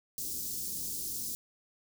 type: band-stop noise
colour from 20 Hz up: white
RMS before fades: -37 dBFS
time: 0.18-1.35 s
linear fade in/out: 0 ms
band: 360 to 5000 Hz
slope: 24 dB/octave
effects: none